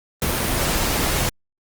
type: noise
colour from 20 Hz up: pink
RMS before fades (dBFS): -21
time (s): 0.22-1.29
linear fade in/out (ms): 0
effects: Opus 24 kbps